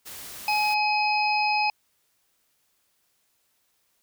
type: noise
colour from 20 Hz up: white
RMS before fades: -40 dBFS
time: 0.05-0.75 s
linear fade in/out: 20 ms
type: harmonic tone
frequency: 842 Hz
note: G#5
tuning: 24 cents sharp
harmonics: 1 / 3 / 5 / 6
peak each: -23 / -25 / -39 / -31 dBFS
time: 0.48-1.7 s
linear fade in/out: 2 ms
effects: white hiss -70 dBFS RMS until 4.02 s